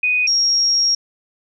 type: tone pair in turn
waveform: sine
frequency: 2489 / 5588 Hz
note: D#7 / F8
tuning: 0 / 0 cents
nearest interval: octave + major second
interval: 1400 cents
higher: second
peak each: -14 / -13 dBFS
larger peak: second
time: 0.03-0.27 / 0.27-0.95 s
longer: second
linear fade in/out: 5 ms
effects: none